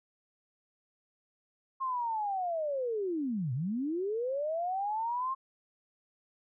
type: linear two-way sweep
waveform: sine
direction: down then up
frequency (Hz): 1076 to 116.54 to 1076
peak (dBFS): -30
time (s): 1.8-5.35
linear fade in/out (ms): 20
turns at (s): 3.53
effects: none